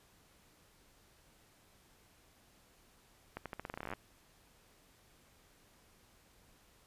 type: accelerating click train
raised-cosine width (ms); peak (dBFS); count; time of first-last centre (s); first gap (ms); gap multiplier
0.5; -26; 17; 3.37-3.936; 87; 0.86
effects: pink hiss -66 dBFS RMS until 6.86 s + resampled to 32000 Hz